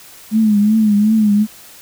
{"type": "tone with vibrato", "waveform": "sine", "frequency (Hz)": 212.8, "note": "G#3", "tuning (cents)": 42, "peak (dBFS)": -9, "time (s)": [0.31, 1.47], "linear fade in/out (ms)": 50, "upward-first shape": "triangle", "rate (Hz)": 2.7, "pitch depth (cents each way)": 87, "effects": ["white hiss -40 dBFS RMS until 1.81 s"]}